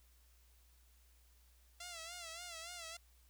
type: tone with vibrato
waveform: 5% pulse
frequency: 680 Hz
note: F5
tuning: 46 cents flat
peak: -35 dBFS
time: 1.8-2.97 s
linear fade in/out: 5 ms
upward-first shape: sine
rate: 3.5 Hz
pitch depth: 86 cents each way
effects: added 60 Hz sine -65 dBFS peak until 3.29 s + white hiss -72 dBFS RMS until 3.29 s